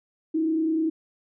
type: tone with frequency modulation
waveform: sine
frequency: 320 Hz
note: D#4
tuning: 49 cents sharp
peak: -21 dBFS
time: 0.34-0.9 s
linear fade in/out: 10 ms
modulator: 30 Hz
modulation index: 0.43
effects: none